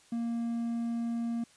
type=tone; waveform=triangle; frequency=233.1 Hz; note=A#3; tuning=in tune; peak=-28 dBFS; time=0.12-1.44 s; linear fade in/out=5 ms; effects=white hiss -61 dBFS RMS until 1.56 s + resampled to 22050 Hz